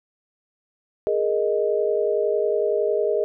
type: chord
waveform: sine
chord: Ab suspended second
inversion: none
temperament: equal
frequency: 415.3 / 466.2 / 622.3 Hz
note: Ab4 / Bb4 / Eb5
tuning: 0 / 0 / 0 cents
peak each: -22 / -24 / -24 dBFS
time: 1.07-3.24 s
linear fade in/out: 0 ms
effects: none